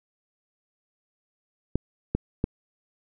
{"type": "clicks", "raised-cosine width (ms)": 3, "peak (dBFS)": -10, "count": 3, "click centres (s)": [1.756, 2.15, 2.441], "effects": []}